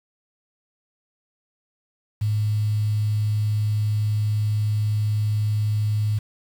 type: tone with quantisation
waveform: sine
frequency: 106.1 Hz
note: G#2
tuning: 38 cents sharp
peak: -19 dBFS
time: 2.21-6.19 s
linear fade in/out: 10 ms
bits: 7
effects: none